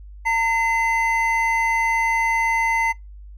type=tone pair together; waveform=triangle; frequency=910.9 / 2047 Hz; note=A#5 / C7; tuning=-40 / -38 cents; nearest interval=octave + major second; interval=1402 cents; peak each=-18 dBFS; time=0.25-2.93 s; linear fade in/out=20 ms; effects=noise-tail reverb RT60 0.2 s tail -26 dB re dry + added 50 Hz sine -37 dBFS peak until 3.37 s